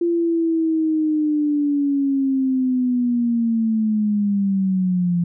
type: linear sweep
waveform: sine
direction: down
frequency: 344.2 to 171.4 Hz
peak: -16 dBFS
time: 0.01-5.24 s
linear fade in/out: 5 ms
effects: none